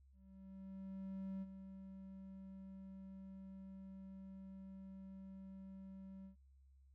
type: tone with ADSR envelope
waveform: triangle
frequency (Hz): 192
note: G3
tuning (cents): -36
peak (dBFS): -40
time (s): 0.12-6.36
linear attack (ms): 1300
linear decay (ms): 33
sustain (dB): -9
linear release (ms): 110
effects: added 67 Hz sine -64 dBFS peak until 6.94 s